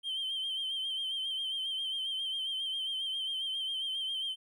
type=tone with vibrato; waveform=triangle; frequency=3136 Hz; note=G7; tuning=in tune; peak=-30 dBFS; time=0.03-4.36 s; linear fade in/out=50 ms; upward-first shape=sine; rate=7.4 Hz; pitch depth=48 cents each way; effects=tanh soft clip ceiling -28 dBFS